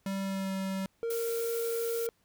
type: tone with pitch glide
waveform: square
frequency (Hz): 194.6 to 191.92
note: G3 to G3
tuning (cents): -12 to -36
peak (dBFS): -32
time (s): 0.06-0.86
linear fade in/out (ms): 2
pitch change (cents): -24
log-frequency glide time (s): 0.22-0.52
type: tone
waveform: triangle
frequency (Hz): 462.4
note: A#4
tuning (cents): -14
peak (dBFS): -28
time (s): 1.03-2.09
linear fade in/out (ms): 0
type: noise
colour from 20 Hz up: blue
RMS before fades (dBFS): -40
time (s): 1.1-2.07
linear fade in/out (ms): 5
effects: pink hiss -71 dBFS RMS until 2.24 s